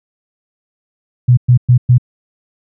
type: tone bursts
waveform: sine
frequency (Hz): 123.6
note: B2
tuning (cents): +2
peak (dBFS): -4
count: 4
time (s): 1.28-1.982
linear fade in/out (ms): 10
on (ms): 93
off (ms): 110
effects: none